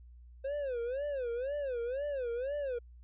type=tone with vibrato; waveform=triangle; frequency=523.3 Hz; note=C5; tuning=in tune; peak=-31 dBFS; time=0.44-2.79 s; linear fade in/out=10 ms; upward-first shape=sine; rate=2 Hz; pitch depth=200 cents each way; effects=added 60 Hz sine -51 dBFS peak until 3.03 s + resampled to 8000 Hz